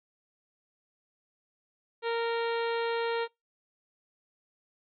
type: harmonic tone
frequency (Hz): 463.4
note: A#4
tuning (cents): -10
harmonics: 1 / 2 / 3 / 4 / 5 / 6 / 7 / 8 / 9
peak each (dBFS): -29 / -35 / -39 / -41 / -43 / -45 / -46 / -47 / -48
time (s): 2.02-3.28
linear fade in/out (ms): 50
effects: noise-tail reverb RT60 0.2 s tail -26 dB re dry